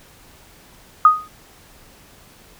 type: tone with exponential decay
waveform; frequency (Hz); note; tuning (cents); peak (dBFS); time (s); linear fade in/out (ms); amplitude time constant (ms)
sine; 1244.5; D#6; 0; -3; 1.05-1.28; 2; 49
effects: pink hiss -48 dBFS RMS until 2.59 s